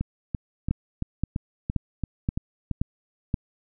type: two click trains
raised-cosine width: 5 ms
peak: -11 / -14 dBFS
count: 6 / 9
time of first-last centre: 0.71-3.342 / 0.01-2.713 s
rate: 1.9 / 2.96 Hz
effects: none